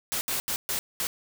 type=noise bursts at uneven times; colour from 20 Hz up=white; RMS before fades=-29 dBFS; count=5; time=0.12-0.21 / 0.28-0.4 / 0.48-0.56 / 0.69-0.79 / 1-1.07 s; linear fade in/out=0 ms; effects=none